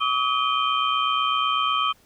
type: tone cluster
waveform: sine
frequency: 1140 / 1268 / 2455 / 3126 Hz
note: C#6 / D#6 / D#7 / G7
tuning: +48 / +32 / -24 / -6 cents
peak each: -24 / -24 / -31 / -26 dBFS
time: 0-1.93 s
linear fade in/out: 20 ms
effects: pink hiss -58 dBFS RMS until 2.05 s